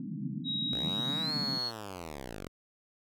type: band-pass noise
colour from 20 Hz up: pink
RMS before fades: -38 dBFS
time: 0-1.58 s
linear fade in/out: 2 ms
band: 130 to 300 Hz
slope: 96 dB/octave
type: tone with pitch glide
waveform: sine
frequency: 3815 to 4332 Hz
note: A#7 to C#8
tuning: +39 to -41 cents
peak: -31 dBFS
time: 0.44-1.72 s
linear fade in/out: 50 ms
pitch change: +220 cents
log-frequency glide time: 1.2-1.33 s
type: linear two-way sweep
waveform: 5% pulse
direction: up then down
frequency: 41.2 to 163.9 to 41.2 Hz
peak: -29 dBFS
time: 0.71-2.48 s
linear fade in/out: 10 ms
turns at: 1.2 s
effects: none